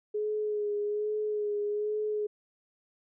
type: tone with vibrato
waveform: sine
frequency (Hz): 419.5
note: G#4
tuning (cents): +17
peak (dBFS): -28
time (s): 0.14-2.27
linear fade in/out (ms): 10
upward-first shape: sine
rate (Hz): 1.2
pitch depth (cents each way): 27
effects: none